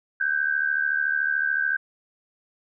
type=tone pair together; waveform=sine; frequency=1529.3 / 1603 Hz; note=G6 / G6; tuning=-43 / +38 cents; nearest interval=minor second; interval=81 cents; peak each=-24 dBFS; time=0.2-1.77 s; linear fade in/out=10 ms; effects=none